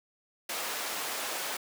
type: high-pass noise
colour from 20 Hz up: pink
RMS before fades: -35 dBFS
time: 0.49-1.57 s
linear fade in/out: 5 ms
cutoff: 590 Hz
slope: 12 dB/octave
effects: none